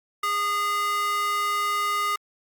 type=tone with high-pass filter; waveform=square; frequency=410 Hz; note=G#4; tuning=22 cents flat; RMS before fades=-25 dBFS; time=0.23-2.16 s; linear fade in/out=5 ms; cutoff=1300 Hz; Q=2.7; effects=Opus 48 kbps